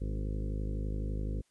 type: harmonic tone with a mistuned harmonic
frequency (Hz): 51.91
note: G#1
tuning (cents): 0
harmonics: 1 / 2 / 3 / 4 / 5 / 6 / 7 / 8 / 9 / 10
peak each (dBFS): -33 / -39 / -43 / -45 / -47 / -49 / -50 / -51 / -52 / -53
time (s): 0-1.42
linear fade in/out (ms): 20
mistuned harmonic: 5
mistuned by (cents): +22
effects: white hiss -73 dBFS RMS until 1.5 s + resampled to 24000 Hz